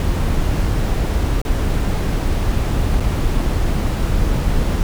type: noise with dropouts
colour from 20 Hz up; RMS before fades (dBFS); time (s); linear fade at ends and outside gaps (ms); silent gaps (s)
brown; -17; 0-4.83; 1; 1.416-1.45 / 3-3.004
effects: none